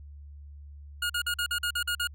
25% pulse tone bursts, 1432 Hz, F6, 43 cents sharp, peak -23 dBFS, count 9, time 1.02-2.073 s, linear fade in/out 5 ms, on 77 ms, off 45 ms, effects added 72 Hz sine -43 dBFS peak until 2.14 s

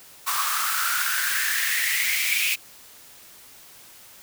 white noise with high-pass filter sweep, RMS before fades -24 dBFS, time 0.26-2.56 s, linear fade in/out 20 ms, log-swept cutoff 1100 to 2500 Hz, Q 7.9, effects white hiss -48 dBFS RMS until 4.22 s

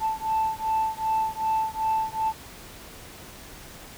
sine beating tone pair, 880 / 882.6 Hz, A5 / A5, 0 / +5 cents, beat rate 2.6 Hz, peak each -25 dBFS, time 0-2.33 s, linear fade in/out 50 ms, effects tanh soft clip ceiling -18 dBFS + pink hiss -44 dBFS RMS until 3.97 s

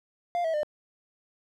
triangle tone with pitch steps, 698.5 / 648 / 601.1 Hz, F5 / E5 / D5, 0 / -30 / +40 cents, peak -23 dBFS, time 0.35-0.632 s, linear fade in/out 0 ms, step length 94 ms, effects none

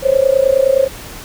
sine tone with amplitude modulation, 536 Hz, C5, 42 cents sharp, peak -5 dBFS, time 0.02-0.89 s, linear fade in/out 50 ms, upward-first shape sine, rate 29.7 Hz, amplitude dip 90%, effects pink hiss -32 dBFS RMS until 1.24 s

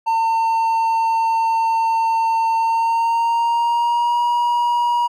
triangle tone with pitch glide, 905 to 957.2 Hz, A5 to A#5, +48 to +46 cents, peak -13 dBFS, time 0.06-5.08 s, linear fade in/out 20 ms, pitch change +98 cents, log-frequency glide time 2.56-4.21 s, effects none

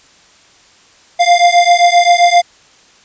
square beating tone pair, 695 / 702.6 Hz, F5 / F5, -9 / +10 cents, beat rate 7.6 Hz, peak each -10 dBFS, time 1.19-2.42 s, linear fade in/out 20 ms, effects white hiss -46 dBFS RMS until 3.04 s + resampled to 16000 Hz

